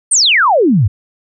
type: exponential sweep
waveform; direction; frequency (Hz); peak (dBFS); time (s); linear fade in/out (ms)
sine; down; 9397 to 87.8; -7; 0.11-0.88; 10
effects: none